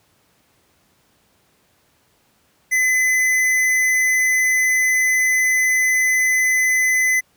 sine tone with tanh clipping, 2023 Hz, B6, 41 cents sharp, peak -16 dBFS, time 2.71-7.21 s, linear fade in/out 20 ms, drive 17 dB, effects pink hiss -60 dBFS RMS until 7.36 s + high-pass 80 Hz 12 dB/octave

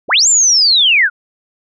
sine linear two-way sweep, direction up then down, 91 to 7459 to 1363 Hz, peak -7 dBFS, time 0.08-1.1 s, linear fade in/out 50 ms, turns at 0.28 s, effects none

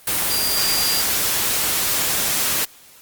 sine tone in noise, 4775 Hz, D8, 28 cents sharp, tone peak -21 dBFS, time 0.3-1.02 s, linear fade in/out 5 ms, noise white, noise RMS -20 dBFS, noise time 0.07-2.65 s, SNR -4 dB, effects white hiss -47 dBFS RMS until 3.01 s + Opus 32 kbps

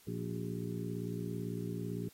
harmonic tone with a mistuned harmonic, 57.9 Hz, A#1, 11 cents flat, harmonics 2 / 3 / 4 / 5 / 6 / 7, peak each -41 / -40 / -45 / -45 / -47 / -45 dBFS, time 0.07-2.09 s, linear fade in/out 5 ms, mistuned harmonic 6, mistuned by +82 cents, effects white hiss -62 dBFS RMS until 2.13 s + AAC 48 kbps

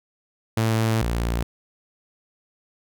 sawtooth tone pair in turn, 111.8 / 58.11 Hz, A2 / A#1, +28 / -5 cents, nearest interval major seventh, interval 1133 cents, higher first, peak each -15 / -18 dBFS, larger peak first, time 0.57-1.02 / 1.02-1.43 s, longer first, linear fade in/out 5 ms, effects none

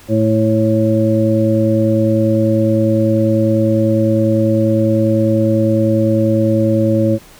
harmonic tone, 110 Hz, A2, in tune, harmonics 1 / 2 / 3 / 5, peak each -16 / -16 / -16 / -16 dBFS, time 0.08-7.19 s, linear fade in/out 50 ms, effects pink hiss -42 dBFS RMS until 7.39 s

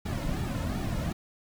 brown noise with flanger, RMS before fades -31 dBFS, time 0.05-1.13 s, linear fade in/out 10 ms, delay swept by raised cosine 1.9 to 2.61 ms, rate 2.7 Hz, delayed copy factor -0.7, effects none

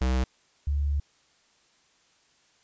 square / sine tone pair in turn, 63.9 / 71.73 Hz, C2 / D2, -40 / -40 cents, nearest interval major second, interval 200 cents, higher second, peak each -23 dBFS, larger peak neither, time 0.01-0.24 / 0.67-1 s, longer second, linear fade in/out 5 ms, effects white hiss -64 dBFS RMS until 2.63 s + resampled to 16000 Hz

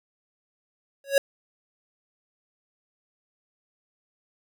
square tone with exponential growth, 554 Hz, C#5, 1 cent flat, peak -13 dBFS, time 1.04-1.18 s, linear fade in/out 2 ms, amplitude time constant 29 ms, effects none

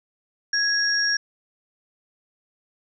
sine tone pair together, 1661.2 / 5584 Hz, G#6 / F8, 0 / -1 cents, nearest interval octave + major sixth, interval 2099 cents, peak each -22 dBFS, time 0.53-1.17 s, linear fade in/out 5 ms, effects none

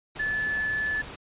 sine tone in noise, 1733 Hz, A6, 27 cents flat, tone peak -25 dBFS, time 0.19-1.02 s, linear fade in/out 10 ms, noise pink, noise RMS -40 dBFS, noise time 0.15-1.16 s, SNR +12 dB, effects resampled to 8000 Hz

